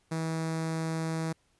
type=tone with notch filter; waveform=sawtooth; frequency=161.7 Hz; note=E3; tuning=33 cents flat; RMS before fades=-32 dBFS; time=0.11-1.33 s; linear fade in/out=10 ms; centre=3000 Hz; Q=1.9; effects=pink hiss -70 dBFS RMS until 1.59 s + resampled to 24000 Hz

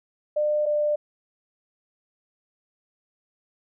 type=tone pair in turn; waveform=sine; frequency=600 / 595.9 Hz; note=D5 / D5; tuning=+37 / +25 cents; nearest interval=unison; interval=12 cents; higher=first; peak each=-20 dBFS; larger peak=neither; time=0.36-0.66 / 0.66-0.96 s; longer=neither; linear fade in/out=10 ms; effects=none

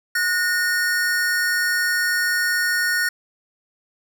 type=tone pair together; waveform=square; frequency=1456.4 / 1835 Hz; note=F#6 / A#6; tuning=-28 / -28 cents; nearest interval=major third; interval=400 cents; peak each=-22 / -22 dBFS; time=0.15-3.09 s; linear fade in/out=5 ms; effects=none

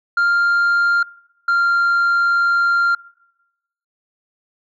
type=tone pair in turn; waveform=sine; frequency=1396.9 / 1389.5 Hz; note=F6 / F6; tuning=0 / -9 cents; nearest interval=unison; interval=9 cents; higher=first; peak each=-10 / -10 dBFS; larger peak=neither; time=0.17-1.03 / 1.48-2.95 s; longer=second; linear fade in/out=5 ms; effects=noise-tail reverb RT60 1.0 s tail -25 dB re dry + tanh soft clip ceiling -12 dBFS

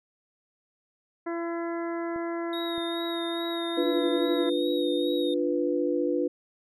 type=harmonic tone; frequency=337.6 Hz; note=E4; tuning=41 cents sharp; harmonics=1 / 2 / 3 / 4 / 5 / 6; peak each=-30 / -36 / -40 / -42 / -44 / -46 dBFS; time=1.26-4.5 s; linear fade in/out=10 ms
type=clicks; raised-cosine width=2 ms; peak=-32 dBFS; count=2; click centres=2.161 / 2.78 s
type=tone with vibrato; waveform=triangle; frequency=3738 Hz; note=A#7; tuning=4 cents sharp; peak=-34 dBFS; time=2.53-5.34 s; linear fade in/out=2 ms; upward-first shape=sine; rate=2.4 Hz; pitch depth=34 cents each way
type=chord; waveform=sine; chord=B diminished; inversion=first; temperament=equal with one note detuned; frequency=294.5 / 349.2 / 493.9 Hz; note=D4 / F4 / B4; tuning=+5 / 0 / 0 cents; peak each=-28 dBFS; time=3.77-6.28 s; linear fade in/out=10 ms
effects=none

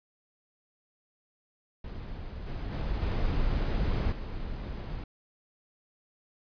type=noise with level steps; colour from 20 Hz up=brown; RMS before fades=-39 / -35 / -31 / -28 / -36 dBFS; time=1.84-5.04 s; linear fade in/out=5 ms; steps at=2.46 / 2.71 / 3.01 / 4.11 s; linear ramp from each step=20 ms; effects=resampled to 11025 Hz

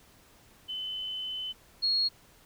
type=tone pair in turn; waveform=sine; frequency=3033 / 4304 Hz; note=F#7 / C8; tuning=+42 / +48 cents; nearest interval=tritone; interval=606 cents; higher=second; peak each=-33 / -24 dBFS; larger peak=second; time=0.68-1.53 / 1.82-2.09 s; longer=first; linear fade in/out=20 ms; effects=pink hiss -59 dBFS RMS until 2.45 s

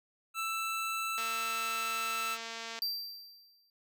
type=tone; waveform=25% pulse; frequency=1325 Hz; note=E6; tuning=9 cents sharp; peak=-29 dBFS; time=0.34-2.38 s; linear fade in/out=50 ms
type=click train; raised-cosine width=0.2 ms; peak=-24 dBFS; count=368; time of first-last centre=1.18-2.79 s; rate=228 Hz
type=tone with exponential decay; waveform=square; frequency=4699 Hz; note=D8; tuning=in tune; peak=-30 dBFS; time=2.82-3.7 s; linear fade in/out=1 ms; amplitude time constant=190 ms
effects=noise-tail reverb RT60 0.1 s tail -25 dB re dry + high-pass 300 Hz 12 dB/octave

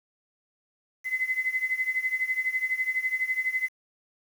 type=tone with tremolo; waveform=sine; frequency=2038 Hz; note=C7; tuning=46 cents flat; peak=-21 dBFS; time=1.04-3.7 s; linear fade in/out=50 ms; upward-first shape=triangle; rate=12 Hz; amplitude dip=90%; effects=8-bit

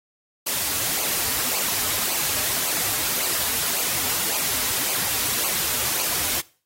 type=noise with flanger; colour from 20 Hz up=white; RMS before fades=-24 dBFS; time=0.46-6.41 s; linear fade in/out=10 ms; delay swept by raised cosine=0.54 to 5.84 ms; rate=1.8 Hz; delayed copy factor=-0.65; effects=noise-tail reverb RT60 0.4 s tail -21 dB re dry + AAC 48 kbps

